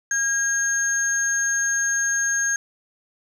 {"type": "tone pair together", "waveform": "sine", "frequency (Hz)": [1626, 6474], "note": ["G#6", "G#8"], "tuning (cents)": [-37, -45], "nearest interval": "2 octaves", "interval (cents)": 2392, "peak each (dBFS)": [-21, -22], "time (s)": [0.11, 2.56], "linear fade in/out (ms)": 2, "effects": ["tanh soft clip ceiling -12 dBFS", "8-bit"]}